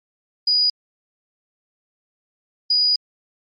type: tone bursts at uneven times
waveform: sine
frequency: 4915 Hz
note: D#8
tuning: 22 cents flat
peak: -14 dBFS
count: 2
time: 0.47-0.7 / 2.7-2.96 s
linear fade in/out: 5 ms
effects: MP3 32 kbps